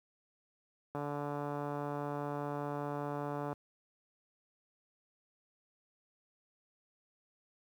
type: click train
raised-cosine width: 1 ms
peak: -25 dBFS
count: 375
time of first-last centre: 0.95-3.529 s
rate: 145 Hz
effects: high-pass 60 Hz 12 dB/octave + 10-bit